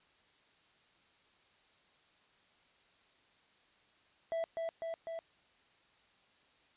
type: tone with echo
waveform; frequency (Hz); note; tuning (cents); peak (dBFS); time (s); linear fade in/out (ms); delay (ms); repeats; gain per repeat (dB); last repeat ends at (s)
triangle; 660; E5; +2; -31; 4.32-4.44; 0; 250; 3; -2; 5.19
effects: white hiss -68 dBFS RMS until 6.76 s + resampled to 8000 Hz